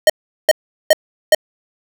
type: tone bursts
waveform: square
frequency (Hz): 620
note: D#5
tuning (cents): -6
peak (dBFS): -6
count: 4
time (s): 0.07-1.348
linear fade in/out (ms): 2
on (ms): 27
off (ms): 390
effects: none